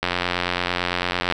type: click train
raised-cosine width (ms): 0.3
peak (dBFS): -5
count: 116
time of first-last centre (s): 0.03-1.324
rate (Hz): 88.9
effects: none